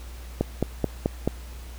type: click train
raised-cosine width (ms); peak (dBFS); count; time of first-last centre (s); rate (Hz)
2; -8; 5; 0.41-1.276; 4.62
effects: added 60 Hz sine -37 dBFS peak until 1.78 s + pink hiss -48 dBFS RMS until 1.78 s